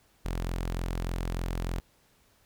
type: tone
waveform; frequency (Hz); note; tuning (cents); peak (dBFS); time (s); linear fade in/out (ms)
sawtooth; 43.34; F1; -12; -26; 0.25-1.8; 0
effects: pink hiss -65 dBFS RMS until 2.45 s